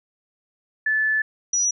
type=tone pair in turn; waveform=sine; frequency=1740 / 5853 Hz; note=A6 / F#8; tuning=-20 / -20 cents; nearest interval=octave + major sixth; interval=2100 cents; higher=second; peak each=-18 dBFS; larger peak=neither; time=0.86-1.22 / 1.53-1.71 s; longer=first; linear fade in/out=5 ms; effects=none